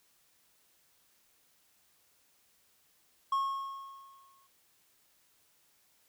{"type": "tone with exponential decay", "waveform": "triangle", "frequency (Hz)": 1090, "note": "C#6", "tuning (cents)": -29, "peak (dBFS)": -24, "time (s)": [3.32, 4.47], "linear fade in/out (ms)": 5, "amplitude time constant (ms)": 250, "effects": ["white hiss -69 dBFS RMS until 6.08 s"]}